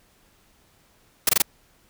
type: noise bursts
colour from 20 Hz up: white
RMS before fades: -17 dBFS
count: 4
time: 1.27-1.421 s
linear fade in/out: 5 ms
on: 22 ms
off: 21 ms
effects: pink hiss -60 dBFS RMS until 1.89 s